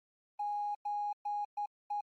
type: tone bursts at uneven times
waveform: triangle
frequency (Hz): 826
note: G#5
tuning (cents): -10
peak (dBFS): -29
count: 5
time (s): 0.39-0.75 / 0.85-1.13 / 1.25-1.45 / 1.57-1.66 / 1.9-2.01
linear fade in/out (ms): 10
effects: tanh soft clip ceiling -31 dBFS + Opus 24 kbps